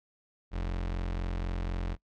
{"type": "tone", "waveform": "35% pulse", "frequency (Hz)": 44, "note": "F1", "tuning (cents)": 14, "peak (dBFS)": -29, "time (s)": [0.51, 1.97], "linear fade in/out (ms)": 50, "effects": ["noise-tail reverb RT60 0.1 s tail -22 dB re dry", "low-pass 4000 Hz 12 dB/octave"]}